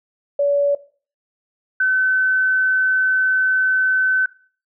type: tone pair in turn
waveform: sine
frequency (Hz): 570 / 1521.7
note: C#5 / F#6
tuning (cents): +48 / +48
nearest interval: octave + perfect fourth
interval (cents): 1700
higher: second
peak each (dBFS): -14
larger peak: neither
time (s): 0.39-0.75 / 1.8-4.26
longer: second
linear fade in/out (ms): 5
effects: noise-tail reverb RT60 0.4 s tail -17 dB re dry